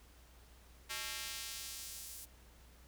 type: tone with high-pass filter sweep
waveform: square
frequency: 123.3 Hz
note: B2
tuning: 2 cents flat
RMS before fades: -45 dBFS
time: 0.89-2.26 s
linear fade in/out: 20 ms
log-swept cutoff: 1900 to 9200 Hz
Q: 0.73
effects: added 60 Hz sine -60 dBFS peak until 2.87 s + pink hiss -64 dBFS RMS until 2.87 s